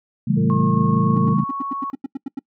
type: chord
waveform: sine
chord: A dominant seventh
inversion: first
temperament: equal with one note detuned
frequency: 138.59 / 166.06 / 196 / 220 Hz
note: C#3 / E3 / G3 / A3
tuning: 0 / +13 / 0 / 0 cents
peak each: -21 dBFS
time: 0.27-1.44 s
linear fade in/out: 10 ms
type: harmonic tone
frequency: 113.2 Hz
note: A2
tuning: 50 cents sharp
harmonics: 1 / 2 / 3 / 4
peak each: -24 / -33 / -33 / -28 dBFS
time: 0.36-1.35 s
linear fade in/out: 20 ms
type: tone with pitch glide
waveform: sine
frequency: 1082 to 1107.9 Hz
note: C#6 to C#6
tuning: -42 to -1 cents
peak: -24 dBFS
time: 0.5-1.9 s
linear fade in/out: 0 ms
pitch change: +41 cents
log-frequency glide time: 0.62-1.38 s
type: tone bursts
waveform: triangle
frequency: 271.5 Hz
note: C#4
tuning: 36 cents flat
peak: -21 dBFS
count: 12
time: 1.16-2.392 s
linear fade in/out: 5 ms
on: 22 ms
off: 88 ms
effects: noise-tail reverb RT60 0.1 s tail -25 dB re dry